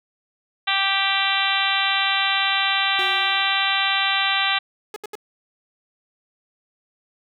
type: harmonic tone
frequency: 391.3 Hz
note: G4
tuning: 3 cents flat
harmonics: 2 / 3 / 4 / 5 / 6 / 7 / 8 / 9 / 10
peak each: -27 / -27 / -27 / -27 / -27 / -27 / -27 / -27 / -27 dBFS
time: 0.67-4.59 s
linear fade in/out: 10 ms
type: tone with exponential decay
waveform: 30% pulse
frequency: 370 Hz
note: F#4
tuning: in tune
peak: -27 dBFS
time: 2.99-3.91 s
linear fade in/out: 0 ms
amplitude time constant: 200 ms
type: tone bursts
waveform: sawtooth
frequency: 421.6 Hz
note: G#4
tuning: 26 cents sharp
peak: -26 dBFS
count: 3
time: 4.94-5.154 s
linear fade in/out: 2 ms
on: 22 ms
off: 74 ms
effects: none